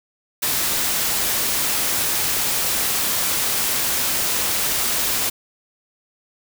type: noise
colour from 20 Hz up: white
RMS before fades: -21 dBFS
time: 0.42-5.3 s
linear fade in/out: 10 ms
effects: none